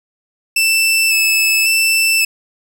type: tone with vibrato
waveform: sawtooth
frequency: 2637 Hz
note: E7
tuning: in tune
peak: -8 dBFS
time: 0.56-2.25 s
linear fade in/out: 5 ms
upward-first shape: square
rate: 0.91 Hz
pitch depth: 16 cents each way
effects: none